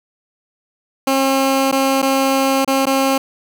15% pulse tone with dropouts, 269.3 Hz, C#4, 50 cents flat, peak -7 dBFS, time 1.07-3.18 s, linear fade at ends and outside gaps 5 ms, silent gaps 1.715-1.724 / 2.019-2.026 / 2.648-2.676 / 2.856-2.867 s, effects none

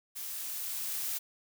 blue noise with level ramp, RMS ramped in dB -40 to -34 dBFS, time 0.15-1.19 s, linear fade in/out 20 ms, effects none

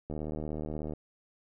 click train, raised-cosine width 2 ms, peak -24 dBFS, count 65, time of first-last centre 0.1-0.936 s, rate 76.6 Hz, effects none

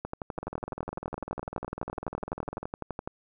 two click trains, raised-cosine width 1 ms, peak -22 / -19 dBFS, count 46 / 37, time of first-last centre 0.38-2.63 / 0.05-3.075 s, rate 20 / 11.9 Hz, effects none

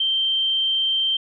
sine tone, 3136 Hz, G7, in tune, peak -18 dBFS, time 0-1.17 s, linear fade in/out 5 ms, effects none

